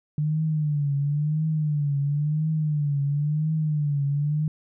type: tone with vibrato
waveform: sine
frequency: 149 Hz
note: D3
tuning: 25 cents sharp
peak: -21 dBFS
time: 0.18-4.48 s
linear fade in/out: 2 ms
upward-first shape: triangle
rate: 0.97 Hz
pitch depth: 110 cents each way
effects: none